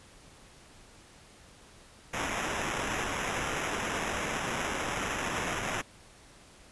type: noise with sample-and-hold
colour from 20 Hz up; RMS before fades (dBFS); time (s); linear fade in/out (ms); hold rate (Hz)
violet; -33; 2.13-5.82; 10; 4410
effects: pink hiss -55 dBFS RMS until 6.71 s + resampled to 24000 Hz